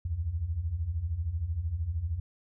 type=beating tone pair; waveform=sine; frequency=73.42 / 86.42 Hz; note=D2 / F2; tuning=0 / -18 cents; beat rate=13 Hz; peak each=-35 / -30 dBFS; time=0.05-2.2 s; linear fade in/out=5 ms; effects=none